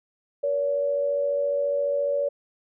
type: tone pair together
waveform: sine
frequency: 473.5 / 568 Hz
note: A#4 / C#5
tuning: +27 / +42 cents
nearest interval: minor third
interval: 315 cents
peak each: -31 / -22 dBFS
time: 0.43-2.29 s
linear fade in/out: 10 ms
effects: none